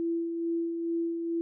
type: tone with tremolo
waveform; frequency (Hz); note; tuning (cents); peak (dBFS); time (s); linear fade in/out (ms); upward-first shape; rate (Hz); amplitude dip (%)
sine; 335.1; E4; +29; -26; 0-1.41; 0; sine; 2.3; 40
effects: none